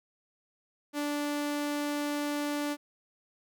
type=tone; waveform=sawtooth; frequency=292.2 Hz; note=D4; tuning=9 cents flat; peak=-26 dBFS; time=0.93-2.77 s; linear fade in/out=50 ms; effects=none